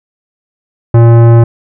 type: tone with tanh clipping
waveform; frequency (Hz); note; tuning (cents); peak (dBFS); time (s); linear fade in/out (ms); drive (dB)
sine; 116.54; A#2; 0; -3; 0.94-1.44; 5; 17
effects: none